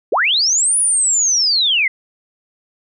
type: linear two-way sweep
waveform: sine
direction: up then down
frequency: 314.6 to 9956 to 1984 Hz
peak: -12 dBFS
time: 0.12-1.88 s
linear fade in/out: 5 ms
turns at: 0.78 s
effects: none